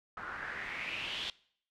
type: noise with low-pass filter sweep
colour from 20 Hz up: white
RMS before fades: -40 dBFS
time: 0.17-1.3 s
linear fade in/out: 2 ms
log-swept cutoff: 1300 to 3500 Hz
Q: 4.9
effects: noise-tail reverb RT60 0.6 s tail -22 dB re dry